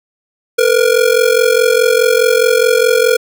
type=ring-modulated tone; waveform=square; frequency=475.7 Hz; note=A#4; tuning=35 cents sharp; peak=-6 dBFS; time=0.58-3.17 s; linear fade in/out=10 ms; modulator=22.4 Hz; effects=none